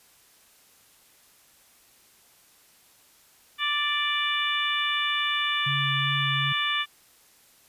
harmonic tone, 587.3 Hz, D5, in tune, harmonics 2 / 3 / 4 / 5 / 6, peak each -30 / -30 / -30 / -30 / -30 dBFS, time 3.58-6.86 s, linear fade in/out 50 ms
sine tone with vibrato, 139.5 Hz, C#3, 11 cents sharp, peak -28 dBFS, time 5.66-6.53 s, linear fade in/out 10 ms, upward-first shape sine, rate 2.6 Hz, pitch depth 16 cents each way
effects white hiss -58 dBFS RMS until 7.68 s + resampled to 32000 Hz

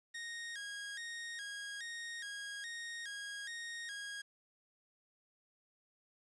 sawtooth tone with vibrato, 1747 Hz, A6, 13 cents flat, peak -39 dBFS, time 0.14-4.22 s, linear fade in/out 10 ms, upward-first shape square, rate 1.2 Hz, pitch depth 110 cents each way, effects resampled to 22050 Hz + 11-bit

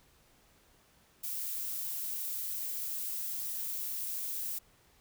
violet noise, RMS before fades -37 dBFS, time 1.23-4.59 s, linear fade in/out 10 ms, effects pink hiss -65 dBFS RMS until 5 s

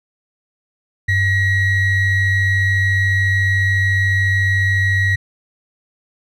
triangle ring-modulated tone, 1000 Hz, B5, 21 cents sharp, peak -8 dBFS, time 1.08-5.16 s, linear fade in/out 10 ms, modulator 903 Hz, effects none

